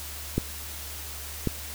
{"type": "clicks", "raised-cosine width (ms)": 3, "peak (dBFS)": [-10, -11], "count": 2, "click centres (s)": [0.38, 1.473], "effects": ["added 73 Hz sine -41 dBFS peak until 1.74 s", "white hiss -39 dBFS RMS until 1.74 s"]}